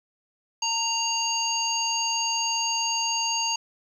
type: harmonic tone with a mistuned harmonic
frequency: 932.3 Hz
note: A#5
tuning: in tune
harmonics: 1 / 3 / 5 / 7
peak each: -29 / -29 / -29 / -29 dBFS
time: 0.62-3.56 s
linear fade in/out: 5 ms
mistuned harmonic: 1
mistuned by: -28 cents
effects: 9-bit